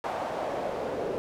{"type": "noise with band-pass filter sweep", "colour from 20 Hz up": "pink", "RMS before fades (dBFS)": -32, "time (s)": [0.04, 1.18], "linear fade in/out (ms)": 0, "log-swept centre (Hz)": [790, 450], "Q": 2.4, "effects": []}